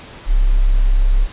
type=tone; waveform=sine; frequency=33.54 Hz; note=C1; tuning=44 cents sharp; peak=-9 dBFS; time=0.26-1.28 s; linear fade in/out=50 ms; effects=pink hiss -37 dBFS RMS until 1.32 s + resampled to 8000 Hz